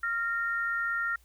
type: tone pair together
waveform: sine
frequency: 1392.4 / 1842 Hz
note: F6 / A#6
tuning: -6 / -21 cents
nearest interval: perfect fourth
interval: 485 cents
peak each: -29 / -32 dBFS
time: 0.03-1.16 s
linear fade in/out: 5 ms
effects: added 60 Hz sine -59 dBFS peak until 1.24 s + white hiss -66 dBFS RMS until 1.24 s